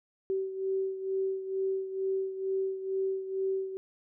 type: beating tone pair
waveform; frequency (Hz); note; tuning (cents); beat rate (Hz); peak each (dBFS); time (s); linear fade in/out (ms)
sine; 383.2 / 385.4; G4 / G4; -39 / -29; 2.2; -30 / -36; 0.3-3.77; 0
effects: none